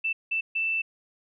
sine tone bursts at uneven times, 2658 Hz, E7, 14 cents sharp, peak -24 dBFS, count 3, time 0.04-0.13 / 0.31-0.41 / 0.55-0.82 s, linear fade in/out 10 ms, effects none

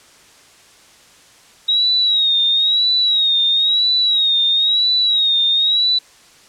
sine tone with vibrato, 3800 Hz, A#7, 33 cents sharp, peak -12 dBFS, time 1.68-5.99 s, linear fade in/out 10 ms, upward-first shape sine, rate 1 Hz, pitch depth 78 cents each way, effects white hiss -47 dBFS RMS until 6.48 s + low-pass 8000 Hz 12 dB/octave

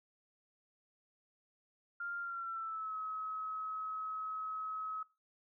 sine tone with pitch glide, 1396.9 to 1281 Hz, F6 to E6, 0 to -50 cents, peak -38 dBFS, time 2-5.03 s, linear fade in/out 5 ms, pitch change -150 cents, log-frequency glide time 2.2-2.96 s, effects noise-tail reverb RT60 0.3 s tail -21 dB re dry

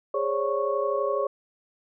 sine tone cluster, 411.9 / 538 / 570 / 1105 Hz, G#4 / C5 / C#5 / C#6, -14 / +48 / +48 / -6 cents, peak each -29 / -28 / -28 / -30 dBFS, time 0.14-1.27 s, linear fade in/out 5 ms, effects none

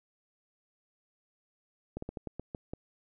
slowing click train, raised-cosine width 2 ms, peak -24 dBFS, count 8, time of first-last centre 1.97-2.735 s, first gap 54 ms, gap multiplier 1.23, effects none

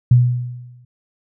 sine tone with exponential decay, 122.9 Hz, B2, 8 cents flat, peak -5 dBFS, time 0.11-0.85 s, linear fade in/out 5 ms, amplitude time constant 160 ms, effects none

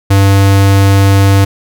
square tone, 98.3 Hz, G2, 5 cents sharp, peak -5 dBFS, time 0.1-1.45 s, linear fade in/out 10 ms, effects none

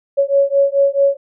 sine beating tone pair, 554.4 / 559 Hz, C#5 / C#5, 0 / +14 cents, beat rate 4.6 Hz, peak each -14 dBFS, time 0.17-1.17 s, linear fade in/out 20 ms, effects none

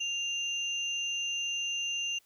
sine tone pair together, 2794 / 6168 Hz, F7 / G8, 0 / -29 cents, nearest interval octave + major second, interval 1371 cents, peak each -31 / -39 dBFS, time 0-2.19 s, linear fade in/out 10 ms, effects white hiss -67 dBFS RMS until 2.25 s

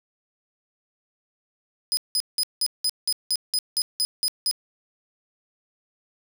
sawtooth tone bursts, 5010 Hz, D#8, 11 cents sharp, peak -18 dBFS, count 12, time 1.92-4.512 s, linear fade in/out 0 ms, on 51 ms, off 180 ms, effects none

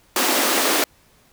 pink high-pass noise, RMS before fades -19 dBFS, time 0.16-0.84 s, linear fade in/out 2 ms, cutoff 250 Hz, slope 48 dB/octave, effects pink hiss -56 dBFS RMS until 1.32 s

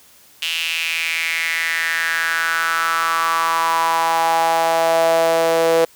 sawtooth tone with high-pass filter sweep, 164.81 Hz, E3, in tune, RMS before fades -18 dBFS, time 0.42-5.85 s, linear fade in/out 5 ms, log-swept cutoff 2900 to 510 Hz, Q 5.3, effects white hiss -49 dBFS RMS until 5.95 s

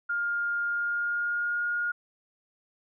sine tone with pitch glide, 1410 to 1427.2 Hz, F6 to F6, +16 to +37 cents, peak -26 dBFS, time 0.09-1.92 s, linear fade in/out 10 ms, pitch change +21 cents, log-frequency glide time 0.64-1.63 s, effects none

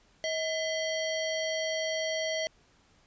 harmonic tone with a mistuned harmonic, 637 Hz, D#5, 41 cents sharp, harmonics 1 / 3 / 5 / 7 / 9, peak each -31 / -36 / -38 / -39 / -41 dBFS, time 0.24-2.47 s, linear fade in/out 0 ms, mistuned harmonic 3, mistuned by +94 cents, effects pink hiss -64 dBFS RMS until 3.06 s + resampled to 16000 Hz

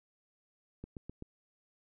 click train, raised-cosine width 3 ms, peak -30 dBFS, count 4, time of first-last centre 0.84-1.224 s, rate 7.82 Hz, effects none

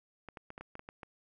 clicks, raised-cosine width 0.5 ms, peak -30 dBFS, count 9, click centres 0.287 / 0.372 / 0.504 / 0.579 / 0.61 / 0.754 / 0.794 / 0.889 / 1.032 s, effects none

